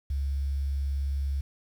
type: tone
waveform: sine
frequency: 69.3 Hz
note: C#2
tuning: in tune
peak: -26 dBFS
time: 0.1-1.41 s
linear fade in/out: 5 ms
effects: 9-bit